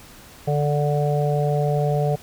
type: harmonic tone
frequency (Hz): 146.83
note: D3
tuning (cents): 0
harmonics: 1 / 3 / 4 / 5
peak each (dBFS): -20 / -25 / -26 / -27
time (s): 0.47-2.16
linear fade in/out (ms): 10
effects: pink hiss -45 dBFS RMS until 2.22 s